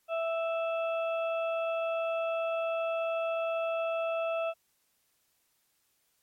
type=harmonic tone with a mistuned harmonic; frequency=659.3 Hz; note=E5; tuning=in tune; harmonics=1 / 2 / 4 / 5; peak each=-29 / -38 / -40 / -52 dBFS; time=0.08-4.54 s; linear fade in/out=50 ms; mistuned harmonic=5; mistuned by=+21 cents; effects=white hiss -73 dBFS RMS until 6.22 s + MP3 64 kbps